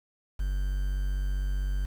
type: tone with quantisation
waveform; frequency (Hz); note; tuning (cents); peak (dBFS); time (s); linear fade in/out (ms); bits
triangle; 47.81; G1; -43; -24; 0.39-1.86; 10; 8
effects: none